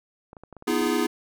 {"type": "clicks", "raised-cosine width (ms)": 1, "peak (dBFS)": -29, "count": 9, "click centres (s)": [0.331, 0.368, 0.436, 0.527, 0.567, 0.624, 0.71, 0.815, 0.866]}
{"type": "chord", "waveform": "square", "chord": "F half-diminished seventh", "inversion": "second", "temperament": "equal with one note detuned", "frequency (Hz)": [246.9, 311.1, 342, 415.3], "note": ["Cb4", "Eb4", "F4", "Ab4"], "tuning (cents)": [0, 0, -36, 0], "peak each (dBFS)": -28, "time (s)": [0.67, 1.07], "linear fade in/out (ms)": 10}
{"effects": []}